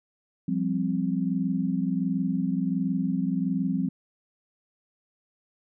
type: chord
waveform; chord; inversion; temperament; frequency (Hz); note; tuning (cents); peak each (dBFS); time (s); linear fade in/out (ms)
sine; F suspended second; none; equal; 174.61 / 196 / 261.6; F3 / G3 / C4; 0 / 0 / 0; -28; 0.48-3.89; 5
effects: none